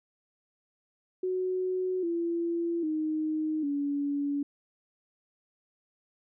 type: tone with pitch steps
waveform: sine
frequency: 369.7 / 339 / 310.9 / 285.1 Hz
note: F#4 / E4 / D#4 / C#4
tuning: -1 / +49 / -1 / +49 cents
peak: -27 dBFS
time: 1.23-4.43 s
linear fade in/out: 5 ms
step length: 800 ms
effects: none